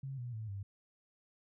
sine tone with pitch steps, 135.3 / 121.94 / 109.9 / 99.05 Hz, C#3 / B2 / A2 / G2, -42 / -22 / -2 / +18 cents, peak -39 dBFS, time 0.03-0.63 s, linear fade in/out 5 ms, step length 150 ms, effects none

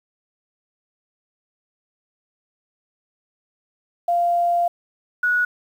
sine tone pair in turn, 694 / 1462.5 Hz, F5 / F#6, -11 / -21 cents, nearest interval octave + minor second, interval 1290 cents, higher second, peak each -16 dBFS, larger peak neither, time 4.08-4.68 / 5.23-5.45 s, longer first, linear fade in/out 5 ms, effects 8-bit

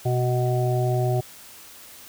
harmonic tone with a mistuned harmonic, 124.1 Hz, B2, 9 cents sharp, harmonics 1 / 3 / 5 / 6, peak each -21 / -27 / -29 / -30 dBFS, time 0.05-1.21 s, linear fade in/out 10 ms, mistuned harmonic 5, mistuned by +16 cents, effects white hiss -45 dBFS RMS until 2.08 s

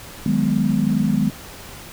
sine chord, G# minor seventh, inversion second, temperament equal, 155.56 / 185 / 207.7 / 246.9 Hz, D#3 / F#3 / G#3 / B3, 0 / 0 / 0 / 0 cents, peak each -23 / -23 / -19 / -22 dBFS, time 0.26-1.3 s, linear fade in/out 2 ms, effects pink hiss -38 dBFS RMS until 1.92 s

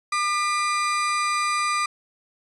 35% pulse tone pair together, 1202 / 1984 Hz, D6 / B6, +40 / +7 cents, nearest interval major sixth, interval 867 cents, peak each -20 / -29 dBFS, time 0.12-1.86 s, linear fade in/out 5 ms, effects resampled to 24000 Hz

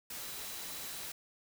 sine tone in noise, 3951 Hz, B7, in tune, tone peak -53 dBFS, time 0.21-1.07 s, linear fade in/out 5 ms, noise white, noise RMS -43 dBFS, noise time 0.1-1.12 s, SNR -13 dB, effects none

